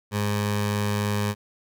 15% pulse tone with notch filter, 103.4 Hz, G#2, 7 cents flat, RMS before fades -25 dBFS, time 0.11-1.35 s, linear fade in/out 50 ms, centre 300 Hz, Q 1.9, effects none

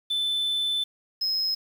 sine tone pair in turn, 3520 / 5131 Hz, A7 / E8, 0 / -48 cents, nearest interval perfect fifth, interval 652 cents, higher second, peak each -21 dBFS, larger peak neither, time 0.1-0.84 / 1.21-1.55 s, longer first, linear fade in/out 10 ms, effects tanh soft clip ceiling -22 dBFS + 8-bit

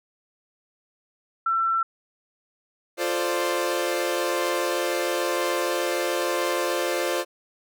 sine tone, 1343 Hz, E6, 32 cents sharp, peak -20 dBFS, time 1.46-1.83 s, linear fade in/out 5 ms
sawtooth chord, D minor seventh, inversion first, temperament equal with one note detuned, 349.2 / 440 / 523.3 / 590 Hz, F4 / A4 / C5 / D5, 0 / 0 / 0 / +8 cents, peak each -24 / -29 / -23 / -26 dBFS, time 2.97-7.25 s, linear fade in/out 50 ms
effects none

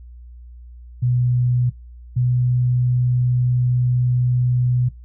sine tone pair in turn, 123.47 / 124.14 Hz, B2 / B2, 0 / +9 cents, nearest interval unison, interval 9 cents, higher second, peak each -15 dBFS, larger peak neither, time 1.02-1.7 / 2.16-4.89 s, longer second, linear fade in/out 10 ms, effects noise-tail reverb RT60 0.2 s tail -19 dB re dry + added 60 Hz sine -37 dBFS peak until 5.04 s

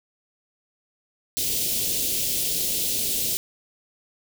white band-stop noise, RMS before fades -25 dBFS, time 1.37-3.37 s, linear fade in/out 0 ms, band 520 to 2900 Hz, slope 24 dB/octave, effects none

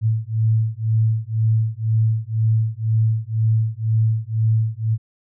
sine beating tone pair, 110 / 112 Hz, A2 / A2, 0 / +31 cents, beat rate 2 Hz, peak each -19 dBFS, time 0.01-4.98 s, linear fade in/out 50 ms, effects none

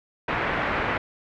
white low-pass noise, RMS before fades -26 dBFS, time 0.28-0.98 s, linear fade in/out 5 ms, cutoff 2100 Hz, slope 24 dB/octave, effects none

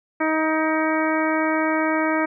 harmonic tone with a mistuned harmonic, 314.8 Hz, D#4, 20 cents sharp, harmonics 1 / 2 / 3 / 4 / 5 / 6 / 7, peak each -22 / -25 / -27 / -28 / -29 / -30 / -30 dBFS, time 0.2-2.26 s, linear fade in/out 10 ms, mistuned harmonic 7, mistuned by +39 cents, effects none

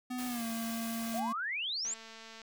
square tone with pitch glide, 250.3 to 228.2 Hz, B3 to A#3, +23 to -37 cents, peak -36 dBFS, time 0.1-1.33 s, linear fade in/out 10 ms, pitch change -160 cents, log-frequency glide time 0.27-0.45 s
white noise, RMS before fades -44 dBFS, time 0.18-1.2 s, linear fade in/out 5 ms
sine exponential sweep, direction up, 635 to 7600 Hz, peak -33 dBFS, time 1.14-1.94 s, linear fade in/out 5 ms
click train, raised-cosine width 0.2 ms, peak -33 dBFS, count 128, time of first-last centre 1.85-2.417 s, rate 224 Hz
effects none

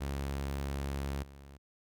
sawtooth tone with level steps, 69.3 Hz, C#2, in tune, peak -30 / -46 dBFS, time 0-1.58 s, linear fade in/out 20 ms, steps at 1.23 s, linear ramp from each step 2 ms, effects none

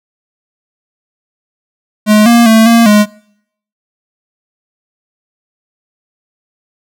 square tone with pitch steps, 212.2 / 235.3 / 222.7 / 231.7 / 209.1 Hz, G#3 / A#3 / A3 / A#3 / G#3, +38 / +16 / +21 / -10 / +12 cents, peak -4 dBFS, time 2.06-3.06 s, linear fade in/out 50 ms, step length 200 ms, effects noise-tail reverb RT60 0.7 s tail -24 dB re dry

